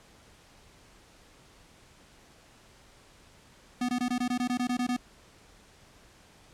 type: tone bursts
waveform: square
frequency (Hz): 246.9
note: B3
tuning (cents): 0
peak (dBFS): -27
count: 12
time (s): 3.81-4.966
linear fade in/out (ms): 5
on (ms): 78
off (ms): 20
effects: pink hiss -57 dBFS RMS until 6.53 s + low-pass 9000 Hz 12 dB/octave